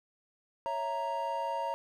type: chord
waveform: triangle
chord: A# diminished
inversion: first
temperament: equal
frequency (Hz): 554.4 / 659.3 / 932.3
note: C#5 / E5 / A#5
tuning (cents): 0 / 0 / 0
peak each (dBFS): -36 / -37 / -31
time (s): 0.66-1.74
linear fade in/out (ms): 0
effects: none